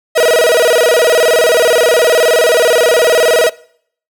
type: tone with vibrato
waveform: 45% pulse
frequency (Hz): 554.4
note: C#5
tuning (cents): 0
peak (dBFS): -7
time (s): 0.15-3.5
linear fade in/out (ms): 20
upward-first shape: square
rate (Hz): 19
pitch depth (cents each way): 250
effects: noise-tail reverb RT60 0.6 s tail -22 dB re dry